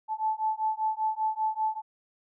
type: beating tone pair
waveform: sine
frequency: 869 / 874.1 Hz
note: A5 / A5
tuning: -22 / -12 cents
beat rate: 5.1 Hz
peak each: -29 dBFS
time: 0.08-1.82 s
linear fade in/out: 50 ms
effects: none